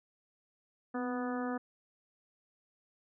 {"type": "harmonic tone with a mistuned harmonic", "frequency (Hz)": 246.9, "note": "B3", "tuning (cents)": 0, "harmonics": [1, 2, 3, 4, 5, 6, 7], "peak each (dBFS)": [-35, -40, -42, -47, -44, -47, -49], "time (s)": [0.94, 1.58], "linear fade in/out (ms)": 10, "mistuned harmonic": 1, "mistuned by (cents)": 34, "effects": []}